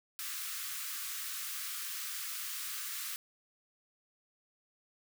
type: high-pass noise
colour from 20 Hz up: white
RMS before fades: -40 dBFS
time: 0.19-3.16 s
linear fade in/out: 0 ms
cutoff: 1100 Hz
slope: 96 dB/octave
effects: none